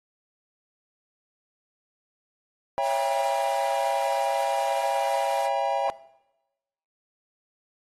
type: chord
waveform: triangle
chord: C# diminished seventh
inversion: none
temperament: just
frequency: 554.4 / 665.2 / 798.3 / 957.9 Hz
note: C#5 / E5 / G5 / Bb5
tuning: 0 / +16 / +31 / +47 cents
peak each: -27 / -27 / -25 / -28 dBFS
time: 2.78-5.9 s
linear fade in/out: 0 ms
type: high-pass noise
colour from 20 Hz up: pink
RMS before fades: -41 dBFS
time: 2.81-5.5 s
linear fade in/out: 50 ms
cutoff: 1100 Hz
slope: 24 dB/octave
effects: noise-tail reverb RT60 1.0 s tail -19 dB re dry + AAC 32 kbps